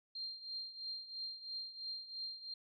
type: tone with tremolo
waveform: sine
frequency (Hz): 4186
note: C8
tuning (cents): 0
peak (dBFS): -39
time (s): 0.15-2.54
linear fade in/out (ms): 5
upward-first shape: triangle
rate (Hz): 3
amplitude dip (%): 80
effects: none